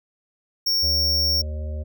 square tone, 5500 Hz, F8, 27 cents flat, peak -19 dBFS, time 0.66-1.42 s, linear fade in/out 10 ms
harmonic tone, 76.2 Hz, D#2, 36 cents flat, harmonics 1 / 3 / 5 / 7 / 8, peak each -26 / -42 / -46 / -43 / -42 dBFS, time 0.82-1.84 s, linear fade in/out 20 ms
effects none

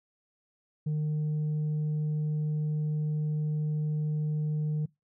sine tone, 152.2 Hz, D#3, 38 cents flat, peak -24 dBFS, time 0.86-4.86 s, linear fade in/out 10 ms, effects noise-tail reverb RT60 0.2 s tail -24 dB re dry + tanh soft clip ceiling -26 dBFS

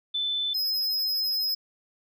sine / square tone pair in turn, 3518 / 5098 Hz, A7 / D#8, -1 / +41 cents, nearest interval tritone, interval 642 cents, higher second, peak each -25 dBFS, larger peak neither, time 0.14-0.54 / 0.54-1.55 s, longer second, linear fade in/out 10 ms, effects none

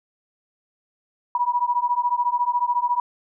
sine beating tone pair, 964 / 978 Hz, B5 / B5, -42 / -17 cents, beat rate 14 Hz, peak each -22 dBFS, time 1.35-3 s, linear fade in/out 2 ms, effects none

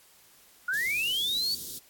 sine linear sweep, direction up, 1403 to 4580 Hz, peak -26 dBFS, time 0.68-1.55 s, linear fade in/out 5 ms
white band-stop noise, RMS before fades -39 dBFS, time 0.73-1.79 s, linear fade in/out 10 ms, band 470 to 3500 Hz, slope 48 dB/octave
effects white hiss -58 dBFS RMS until 1.89 s + AAC 64 kbps

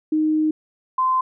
sine tone pair in turn, 310 / 1034 Hz, D#4 / C6, -6 / -21 cents, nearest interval octave + major sixth, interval 2085 cents, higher second, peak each -16 dBFS, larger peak neither, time 0.12-0.51 / 0.98-1.21 s, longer first, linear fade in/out 5 ms, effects none

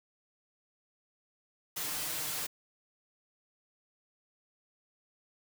white noise with comb filter, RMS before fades -36 dBFS, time 1.76-2.47 s, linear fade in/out 10 ms, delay 6.6 ms, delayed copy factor +0.9, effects none

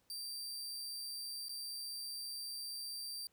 sawtooth tone with dropouts, 4691 Hz, D8, 3 cents flat, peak -39 dBFS, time 0.1-3.27 s, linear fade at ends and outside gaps 1 ms, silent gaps 1.484-1.493 s, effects pink hiss -75 dBFS RMS until 3.32 s

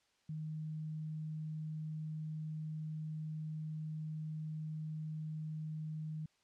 sine tone, 155.56 Hz, D#3, in tune, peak -39 dBFS, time 0.29-6.26 s, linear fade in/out 5 ms, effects white hiss -75 dBFS RMS until 6.43 s + low-pass 6000 Hz 12 dB/octave

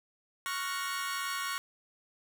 sawtooth chord, Gb major seventh, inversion second, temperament equal, 1108.7 / 1396.9 / 1480 / 1864.7 Hz, Db6 / F6 / Gb6 / Bb6, 0 / 0 / 0 / 0 cents, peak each -32 / -37 / -37 / -37 dBFS, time 0.46-1.58 s, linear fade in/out 0 ms, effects none

